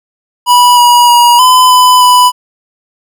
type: tone with pitch steps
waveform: square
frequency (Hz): 979 / 966 / 958 / 1011 / 1003 / 993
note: B5 / B5 / A#5 / B5 / B5 / B5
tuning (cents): -15 / -39 / +47 / +40 / +26 / +9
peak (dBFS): -3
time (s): 0.46-2.32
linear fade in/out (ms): 50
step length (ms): 310
effects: none